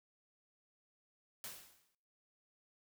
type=noise with exponential decay; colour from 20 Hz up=white; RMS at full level=-44 dBFS; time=1.44-1.95 s; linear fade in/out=1 ms; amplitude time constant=110 ms; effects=noise-tail reverb RT60 0.8 s tail -26 dB re dry